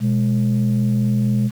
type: tone pair together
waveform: sine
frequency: 123.47 / 207.8 Hz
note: B2 / G#3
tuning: 0 / +1 cents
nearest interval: major sixth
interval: 901 cents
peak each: -16 dBFS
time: 0-1.51 s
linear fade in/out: 50 ms
effects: tanh soft clip ceiling -11 dBFS + 7-bit